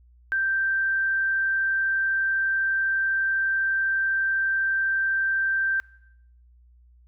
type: tone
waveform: sine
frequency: 1568 Hz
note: G6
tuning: in tune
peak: -21 dBFS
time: 0.32-5.8 s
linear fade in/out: 0 ms
effects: noise-tail reverb RT60 0.8 s tail -23 dB re dry + added 60 Hz sine -52 dBFS peak until 7.07 s